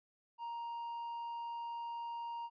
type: tone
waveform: triangle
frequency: 936 Hz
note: A#5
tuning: 7 cents sharp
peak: -38 dBFS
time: 0.38-2.5 s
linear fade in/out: 50 ms
effects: resampled to 11025 Hz